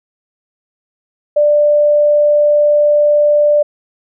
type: tone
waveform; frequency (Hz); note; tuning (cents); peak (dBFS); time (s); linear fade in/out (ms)
sine; 591; D5; +11; -7; 1.36-3.63; 10
effects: none